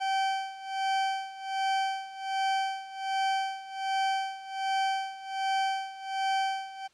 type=tone with tremolo; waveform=40% pulse; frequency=773 Hz; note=G5; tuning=24 cents flat; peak=-24 dBFS; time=0-6.88 s; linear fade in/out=20 ms; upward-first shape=sine; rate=1.3 Hz; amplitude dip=85%; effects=white hiss -64 dBFS RMS until 6.93 s + low-pass 5000 Hz 12 dB/octave